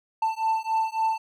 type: beating tone pair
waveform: triangle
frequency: 886 / 889.6 Hz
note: A5 / A5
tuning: +12 / +19 cents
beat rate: 3.6 Hz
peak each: -24 dBFS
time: 0.22-1.18 s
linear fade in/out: 5 ms
effects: none